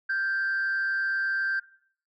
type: tone with frequency modulation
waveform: sine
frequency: 1568 Hz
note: G6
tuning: in tune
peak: -23 dBFS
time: 0.09-1.6 s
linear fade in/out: 10 ms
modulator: 153 Hz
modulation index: 0.35
effects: noise-tail reverb RT60 0.5 s tail -17 dB re dry + tanh soft clip ceiling -22 dBFS